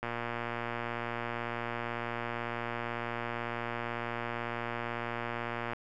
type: click train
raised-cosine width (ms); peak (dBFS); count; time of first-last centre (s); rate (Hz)
0.5; -20; 674; 0.03-5.733; 118
effects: none